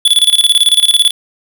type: tone with tremolo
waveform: square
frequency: 3442 Hz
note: A7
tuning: 39 cents flat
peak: -5 dBFS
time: 0.05-1.11 s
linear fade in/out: 5 ms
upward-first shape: square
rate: 18 Hz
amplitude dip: 80%
effects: none